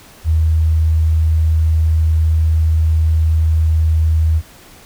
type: tone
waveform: sine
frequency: 79.7 Hz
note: D#2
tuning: 42 cents sharp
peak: -10 dBFS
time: 0.24-4.42 s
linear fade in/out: 50 ms
effects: pink hiss -42 dBFS RMS until 4.85 s